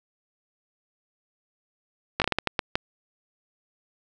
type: slowing click train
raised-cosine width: 0.3 ms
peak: -6 dBFS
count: 9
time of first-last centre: 2.2-2.755 s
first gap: 18 ms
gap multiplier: 1.37
effects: none